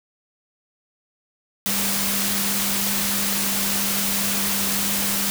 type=tone in noise; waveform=sine; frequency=199.3 Hz; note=G3; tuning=29 cents sharp; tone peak=-29 dBFS; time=1.66-5.3 s; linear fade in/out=0 ms; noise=white; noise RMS=-23 dBFS; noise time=1.66-5.3 s; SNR=-9 dB; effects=none